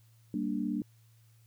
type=chord; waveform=sine; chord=G minor; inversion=none; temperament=equal; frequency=196 / 233.1 / 293.7 Hz; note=G3 / Bb3 / D4; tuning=0 / 0 / 0 cents; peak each=-35 / -34 / -34 dBFS; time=0.34-0.82 s; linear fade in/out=2 ms; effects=added 113 Hz sine -59 dBFS peak until 1.46 s + white hiss -70 dBFS RMS until 1.46 s